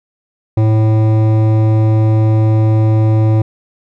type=tone with hard clipping; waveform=sine; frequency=109.5 Hz; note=A2; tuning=8 cents flat; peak=-10 dBFS; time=0.57-3.42 s; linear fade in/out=5 ms; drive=13 dB; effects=none